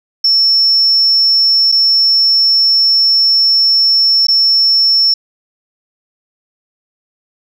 sine tone with dropouts, 5400 Hz, E8, 41 cents sharp, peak -6 dBFS, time 0.24-5.14 s, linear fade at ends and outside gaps 5 ms, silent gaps 1.718-1.722 / 4.269-4.283 s, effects tanh soft clip ceiling -3 dBFS

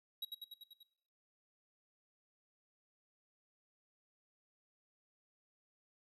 square tone with echo, 3849 Hz, B7, 45 cents flat, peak -39 dBFS, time 0.22-0.25 s, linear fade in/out 5 ms, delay 97 ms, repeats 6, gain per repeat -3 dB, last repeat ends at 0.832 s, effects noise-tail reverb RT60 0.7 s tail -19 dB re dry + resampled to 32000 Hz

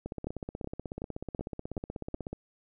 two click trains, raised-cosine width 2 ms, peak -23 / -21 dBFS, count 38 / 6, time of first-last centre 0.06-2.33 / 0.27-2.143 s, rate 16.3 / 2.67 Hz, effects none

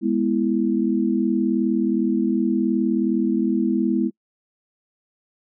sine chord, E major, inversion first, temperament equal, 207.7 / 246.9 / 329.6 Hz, G#3 / B3 / E4, 0 / 0 / 0 cents, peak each -22 dBFS, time 0.01-4.11 s, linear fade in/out 50 ms, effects noise-tail reverb RT60 0.1 s tail -26 dB re dry

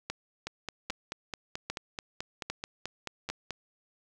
two click trains, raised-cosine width 0.2 ms, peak -18 / -16 dBFS, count 15 / 5, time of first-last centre 0.47-3.507 / 0.1-3.3 s, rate 4.61 / 1.25 Hz, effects none

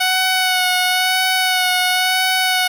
10% pulse tone with vibrato, 740 Hz, F#5, in tune, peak -6 dBFS, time 0-2.68 s, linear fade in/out 10 ms, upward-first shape sine, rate 0.98 Hz, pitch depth 21 cents each way, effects none

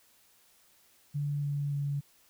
sine tone with pitch steps, 144.7 / 143.53 / 142.38 Hz, D3 / D3 / C#3, -25 / -39 / +47 cents, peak -29 dBFS, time 1.14-2.01 s, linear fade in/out 20 ms, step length 290 ms, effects white hiss -64 dBFS RMS until 2.29 s

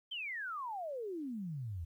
sine exponential sweep, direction down, 3194 to 77.78 Hz, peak -38 dBFS, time 0.11-1.85 s, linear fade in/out 10 ms, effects 12-bit

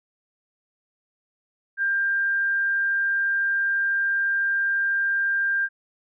sine tone, 1593 Hz, G6, 27 cents sharp, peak -20 dBFS, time 1.77-5.69 s, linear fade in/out 50 ms, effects none

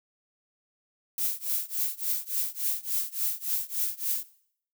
violet noise with tremolo, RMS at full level -26 dBFS, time 1.18-4.23 s, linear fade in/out 2 ms, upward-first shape triangle, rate 3.5 Hz, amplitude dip 100%, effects noise-tail reverb RT60 0.6 s tail -18 dB re dry

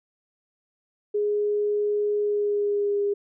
sine tone with pitch glide, 415.3 to 406 Hz, G#4 to G#4, 0 to -39 cents, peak -21 dBFS, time 1.14-3.14 s, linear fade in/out 10 ms, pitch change -39 cents, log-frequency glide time 2.2-3.01 s, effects none

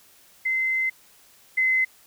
sine tone pair in turn, 2064 / 2050 Hz, C7 / C7, -24 / -36 cents, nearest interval unison, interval 12 cents, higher first, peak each -21 / -18 dBFS, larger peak second, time 0.45-0.9 / 1.57-1.85 s, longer first, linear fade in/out 10 ms, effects white hiss -55 dBFS RMS until 2.06 s

